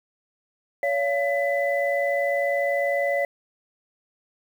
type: tone cluster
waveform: sine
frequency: 565 / 685 / 2001 Hz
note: C#5 / F5 / B6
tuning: +33 / -34 / +22 cents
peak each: -23 / -27 / -27 dBFS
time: 0.83-3.25 s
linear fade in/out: 2 ms
effects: 8-bit